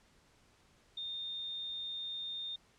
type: tone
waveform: sine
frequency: 3644 Hz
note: A#7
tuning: 40 cents flat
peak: -38 dBFS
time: 0.97-2.56 s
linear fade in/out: 5 ms
effects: pink hiss -67 dBFS RMS until 2.78 s + low-pass 8000 Hz 12 dB/octave